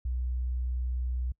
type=tone; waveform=sine; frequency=62.1 Hz; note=B1; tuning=10 cents sharp; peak=-28 dBFS; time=0.05-1.32 s; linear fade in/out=5 ms; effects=noise-tail reverb RT60 0.1 s tail -26 dB re dry